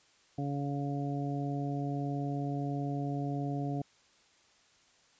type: harmonic tone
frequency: 141.5 Hz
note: C#3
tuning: 36 cents sharp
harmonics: 1 / 2 / 3 / 4 / 5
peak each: -34 / -36 / -44 / -47 / -41 dBFS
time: 0.38-3.82 s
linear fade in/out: 5 ms
effects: white hiss -65 dBFS RMS until 5.19 s + resampled to 16000 Hz